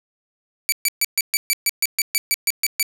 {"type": "tone bursts", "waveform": "10% pulse", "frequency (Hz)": 2300, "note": "D7", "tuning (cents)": -37, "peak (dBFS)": -7, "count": 14, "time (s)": [0.69, 2.828], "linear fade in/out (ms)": 0, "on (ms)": 32, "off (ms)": 130, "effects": []}